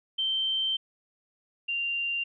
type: tone pair in turn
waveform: sine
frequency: 3120 / 2780 Hz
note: G7 / F7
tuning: -9 / -9 cents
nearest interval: major second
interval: 200 cents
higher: first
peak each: -25 / -27 dBFS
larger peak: first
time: 0.18-0.77 / 1.68-2.24 s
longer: first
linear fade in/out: 10 ms
effects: none